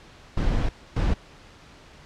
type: noise bursts at uneven times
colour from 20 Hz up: brown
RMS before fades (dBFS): -22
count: 2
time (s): 0.37-0.69 / 0.96-1.14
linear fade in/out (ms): 5
effects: pink hiss -49 dBFS RMS until 2.05 s + low-pass 5000 Hz 12 dB/octave